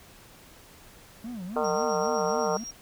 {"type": "tone with vibrato", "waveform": "triangle", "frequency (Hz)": 209.3, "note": "G#3", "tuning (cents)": 14, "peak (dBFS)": -32, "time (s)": [1.24, 2.64], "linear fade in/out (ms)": 5, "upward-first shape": "sine", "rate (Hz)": 3.7, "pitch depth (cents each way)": 290}
{"type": "harmonic tone", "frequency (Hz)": 152.6, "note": "D#3", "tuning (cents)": -33, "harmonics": [3, 4, 5, 6, 7, 8, 9], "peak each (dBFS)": [-28, -30, -32, -34, -35, -36, -37], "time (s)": [1.56, 2.57], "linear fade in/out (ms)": 2}
{"type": "tone with tremolo", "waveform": "sine", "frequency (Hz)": 5620, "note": "F8", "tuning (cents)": 10, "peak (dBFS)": -35, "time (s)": [1.64, 2.71], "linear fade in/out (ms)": 5, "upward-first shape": "sine", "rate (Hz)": 7.9, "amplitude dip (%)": 55}
{"effects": ["pink hiss -52 dBFS RMS until 2.81 s"]}